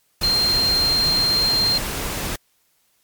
sine tone in noise, 4183 Hz, C8, 1 cent flat, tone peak -16 dBFS, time 0.23-1.78 s, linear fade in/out 5 ms, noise pink, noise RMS -26 dBFS, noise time 0.21-2.36 s, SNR +7 dB, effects white hiss -64 dBFS RMS until 3.03 s + MP3 96 kbps

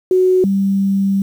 sine tone pair in turn, 370 / 196 Hz, F#4 / G3, 0 / 0 cents, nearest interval major seventh, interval 1100 cents, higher first, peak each -9 / -12 dBFS, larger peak first, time 0.11-0.44 / 0.44-1.22 s, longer second, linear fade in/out 2 ms, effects 7-bit

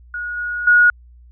sine tone with level steps, 1449 Hz, F#6, 37 cents flat, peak -23 / -21 / -8 dBFS, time 0.14-0.9 s, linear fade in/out 2 ms, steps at 0.37 / 0.67 s, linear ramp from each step 5 ms, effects added 60 Hz sine -42 dBFS peak until 1.31 s

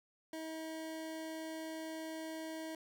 25% pulse tone, 319.4 Hz, D#4, 45 cents sharp, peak -38 dBFS, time 0.33-2.75 s, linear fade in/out 2 ms, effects none

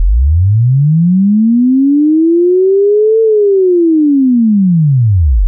sine linear two-way sweep, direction up then down, 37.27 to 451 to 37.27 Hz, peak -5 dBFS, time 0-5.47 s, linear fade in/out 0 ms, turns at 3.21 s, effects none

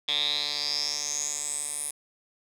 10% pulse tone with band-pass filter sweep, 146.8 Hz, D3, in tune, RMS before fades -30 dBFS, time 0.08-1.91 s, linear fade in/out 5 ms, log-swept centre 3400 to 10000 Hz, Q 8.8, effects none

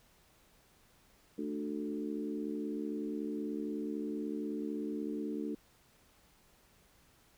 harmonic tone with a mistuned harmonic, 73.42 Hz, D2, in tune, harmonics 3 / 4 / 5 / 6, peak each -40 / -38 / -43 / -44 dBFS, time 1.38-5.55 s, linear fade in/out 5 ms, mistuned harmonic 4, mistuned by +16 cents, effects pink hiss -66 dBFS RMS until 7.37 s

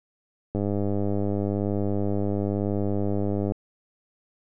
click train, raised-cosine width 2 ms, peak -14 dBFS, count 301, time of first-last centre 0.55-3.52 s, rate 101 Hz, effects none

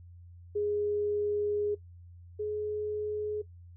sine tone pair in turn, 414.4 / 421.9 Hz, G#4 / G#4, -4 / +27 cents, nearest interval unison, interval 31 cents, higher second, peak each -27 / -30 dBFS, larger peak first, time 0.55-1.75 / 2.39-3.42 s, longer first, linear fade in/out 10 ms, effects noise-tail reverb RT60 0.1 s tail -18 dB re dry + added 87 Hz sine -48 dBFS peak until 3.76 s

